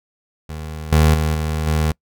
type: tone with level steps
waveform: 25% pulse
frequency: 77.78 Hz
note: D#2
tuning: in tune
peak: -24 / -7 / -13 / -16 / -12 dBFS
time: 0.49-1.92 s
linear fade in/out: 5 ms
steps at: 0.92 / 1.14 / 1.34 / 1.67 s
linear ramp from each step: 5 ms
effects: noise-tail reverb RT60 0.1 s tail -25 dB re dry